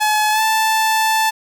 sawtooth tone with pitch glide, 853 to 879.5 Hz, G#5 to A5, +46 to -1 cents, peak -10 dBFS, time 0-1.31 s, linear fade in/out 20 ms, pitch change +53 cents, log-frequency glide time 0.31-0.42 s, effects none

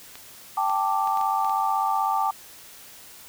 clicks, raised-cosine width 0.2 ms, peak -23 dBFS, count 7, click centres 0.155 / 0.697 / 1.074 / 1.173 / 1.212 / 1.447 / 1.496 s
sine chord, G suspended second, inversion none, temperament equal, 784 / 880 / 1174.7 Hz, G5 / A5 / D6, 0 / 0 / 0 cents, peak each -25 / -25 / -26 dBFS, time 0.57-2.31 s, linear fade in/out 5 ms
effects white hiss -46 dBFS RMS until 3.28 s

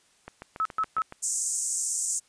click train, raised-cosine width 0.5 ms, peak -24 dBFS, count 7, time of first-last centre 0.28-1.124 s, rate 7.11 Hz
sine tone bursts, 1297 Hz, E6, 28 cents flat, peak -23 dBFS, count 3, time 0.6-1.019 s, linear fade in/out 0 ms, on 53 ms, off 130 ms
white band-pass noise, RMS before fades -29 dBFS, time 1.22-2.2 s, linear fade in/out 20 ms, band 6500 to 8800 Hz, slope 48 dB/octave
effects white hiss -63 dBFS RMS until 2.28 s + resampled to 22050 Hz

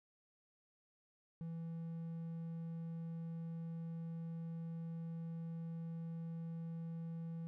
triangle tone, 165.4 Hz, E3, 6 cents sharp, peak -40 dBFS, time 1.41-7.47 s, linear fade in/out 0 ms, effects none

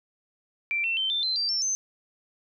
sine tone with pitch steps, 2349 / 2698 / 3100 / 3560 / 4090 / 4698 / 5397 / 6199 Hz, D7 / E7 / G7 / A7 / C8 / D8 / E8 / G8, 0 / +40 / -20 / +20 / -40 / 0 / +40 / -20 cents, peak -24 dBFS, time 0.71-1.75 s, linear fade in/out 0 ms, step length 130 ms, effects none

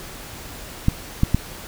clicks, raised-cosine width 5 ms, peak -3 dBFS, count 3, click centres 0.884 / 1.234 / 1.346 s, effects pink hiss -37 dBFS RMS until 1.67 s

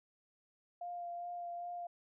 sine tone with vibrato, 698.5 Hz, F5, in tune, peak -40 dBFS, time 0.81-1.87 s, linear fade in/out 5 ms, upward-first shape sine, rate 2.5 Hz, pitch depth 14 cents each way, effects none

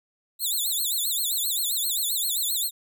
5% pulse tone with vibrato, 3829 Hz, A#7, 46 cents sharp, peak -17 dBFS, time 0.39-2.71 s, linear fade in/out 50 ms, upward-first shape sine, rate 7.6 Hz, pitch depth 200 cents each way, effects none

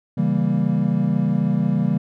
triangle chord, C# diminished seventh, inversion none, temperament equal with one note detuned, 138.59 / 164.81 / 196.91 / 233.1 Hz, C#3 / E3 / G3 / Bb3, 0 / 0 / +8 / 0 cents, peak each -22 / -20 / -19 / -22 dBFS, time 0.17-1.98 s, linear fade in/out 10 ms, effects none

